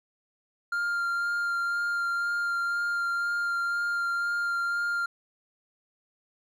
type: tone with vibrato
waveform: triangle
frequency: 1396.9 Hz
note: F6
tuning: in tune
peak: -24 dBFS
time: 0.72-5.06 s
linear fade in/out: 5 ms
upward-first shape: sine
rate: 2 Hz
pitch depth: 11 cents each way
effects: none